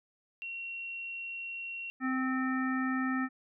sine tone, 2736 Hz, F7, 36 cents flat, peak -37 dBFS, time 0.42-1.9 s, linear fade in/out 0 ms
harmonic tone, 260 Hz, C4, 11 cents flat, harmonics 1 / 3 / 5 / 7 / 9, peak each -30 / -43 / -37 / -37 / -48 dBFS, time 2-3.29 s, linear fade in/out 50 ms
effects none

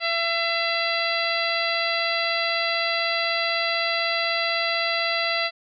harmonic tone, 673 Hz, E5, 36 cents sharp, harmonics 1 / 2 / 3 / 4 / 5 / 6 / 7, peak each -28 / -30 / -27 / -29 / -33 / -31 / -30 dBFS, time 0-5.51 s, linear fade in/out 50 ms, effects none

